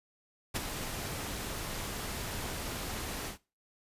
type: noise with ADSR envelope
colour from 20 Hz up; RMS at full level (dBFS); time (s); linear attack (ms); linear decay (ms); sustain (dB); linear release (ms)
pink; -30; 0.54-3.38; 22; 21; -8; 110
effects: noise-tail reverb RT60 0.3 s tail -20 dB re dry + resampled to 32000 Hz